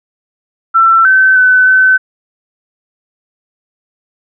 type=tone with pitch steps; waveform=sine; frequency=1342 / 1534 / 1509 / 1522 Hz; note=E6 / G6 / F#6 / F#6; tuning=+31 / -38 / +34 / +48 cents; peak=-4 dBFS; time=0.74-1.98 s; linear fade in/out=20 ms; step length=310 ms; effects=none